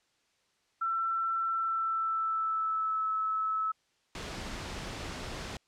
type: tone with pitch glide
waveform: sine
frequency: 1342 to 1300 Hz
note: E6 to E6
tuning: +31 to -24 cents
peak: -28 dBFS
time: 0.81-3.72 s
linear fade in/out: 10 ms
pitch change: -55 cents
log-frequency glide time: 1.5-3.09 s
type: noise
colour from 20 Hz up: pink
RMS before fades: -39 dBFS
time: 4.15-5.57 s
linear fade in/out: 2 ms
effects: white hiss -72 dBFS RMS until 5.67 s + low-pass 6000 Hz 12 dB/octave